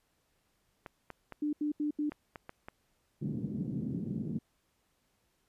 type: clicks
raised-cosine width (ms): 0.5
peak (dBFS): -28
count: 7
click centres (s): 0.862 / 1.103 / 1.323 / 2.12 / 2.358 / 2.494 / 2.685
type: tone bursts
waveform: sine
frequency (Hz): 297.6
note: D4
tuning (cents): +23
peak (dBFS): -29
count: 4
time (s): 1.42-2.097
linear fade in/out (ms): 5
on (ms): 110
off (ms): 79
type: band-pass noise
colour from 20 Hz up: pink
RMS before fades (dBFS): -36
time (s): 3.21-4.39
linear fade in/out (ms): 10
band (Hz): 140 to 270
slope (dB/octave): 24
effects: pink hiss -75 dBFS RMS until 5.48 s + resampled to 32000 Hz